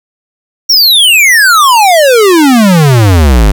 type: exponential sweep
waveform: square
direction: down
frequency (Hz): 5700 to 47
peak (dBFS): -3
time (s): 0.69-3.52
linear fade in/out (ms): 10
effects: none